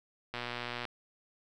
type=click train; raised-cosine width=0.3 ms; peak=-21 dBFS; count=63; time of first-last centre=0.34-0.852 s; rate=121 Hz; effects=none